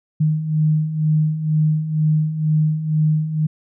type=beating tone pair; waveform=sine; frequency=153.1 / 155.2 Hz; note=D#3 / D#3; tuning=-28 / -4 cents; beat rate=2.1 Hz; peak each=-22 / -16 dBFS; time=0.2-3.47 s; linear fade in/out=10 ms; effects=none